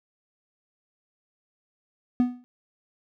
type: tone with exponential decay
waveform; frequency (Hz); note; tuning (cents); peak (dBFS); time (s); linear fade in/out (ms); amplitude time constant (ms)
triangle; 246.9; B3; 0; -13; 2.2-2.44; 0; 52
effects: none